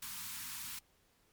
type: band-stop noise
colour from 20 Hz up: white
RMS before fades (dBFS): -44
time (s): 0.02-0.79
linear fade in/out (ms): 5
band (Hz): 270 to 880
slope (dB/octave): 96
effects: pink hiss -71 dBFS RMS until 1.32 s + MP3 96 kbps